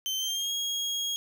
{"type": "tone with pitch glide", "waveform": "30% pulse", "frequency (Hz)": [3100, 3284], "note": ["G7", "G#7"], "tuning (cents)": [-20, -20], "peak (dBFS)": -26, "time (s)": [0.06, 1.16], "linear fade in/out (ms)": 0, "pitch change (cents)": 100, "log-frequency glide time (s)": [0.18, 0.52], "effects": []}